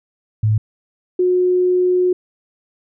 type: tone pair in turn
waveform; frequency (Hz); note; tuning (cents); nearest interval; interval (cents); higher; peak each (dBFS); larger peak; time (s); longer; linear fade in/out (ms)
sine; 107.9 / 362.9; A2 / F#4; -33 / -34; octave + major sixth; 2099; second; -12; neither; 0.43-0.58 / 1.19-2.13; second; 5
effects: none